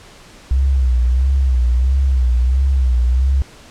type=tone with vibrato; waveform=sine; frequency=64 Hz; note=C2; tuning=38 cents flat; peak=-11 dBFS; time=0.51-3.42 s; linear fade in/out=0 ms; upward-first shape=sine; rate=1.5 Hz; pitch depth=99 cents each way; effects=pink hiss -42 dBFS RMS until 3.7 s + low-pass 8000 Hz 12 dB/octave